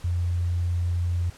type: tone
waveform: sine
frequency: 87.31 Hz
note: F2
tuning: in tune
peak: -22 dBFS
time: 0.04-1.3 s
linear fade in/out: 5 ms
effects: pink hiss -49 dBFS RMS until 1.37 s + low-pass 10000 Hz 12 dB/octave